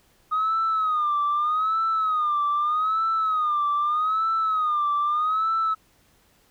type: tone with vibrato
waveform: sine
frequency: 1244.5 Hz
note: D#6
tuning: in tune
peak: -19 dBFS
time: 0.31-5.75 s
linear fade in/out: 20 ms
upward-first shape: sine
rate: 0.81 Hz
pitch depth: 110 cents each way
effects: tanh soft clip ceiling -17 dBFS + pink hiss -61 dBFS RMS until 6.5 s